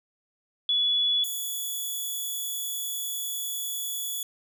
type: tone pair in turn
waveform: sine / 5% pulse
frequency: 3410 / 3410 Hz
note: G#7 / G#7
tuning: +45 / +45 cents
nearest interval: unison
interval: 0 cents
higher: neither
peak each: -21 / -22 dBFS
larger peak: first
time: 0.69-1.24 / 1.24-4.23 s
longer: second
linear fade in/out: 2 ms
effects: none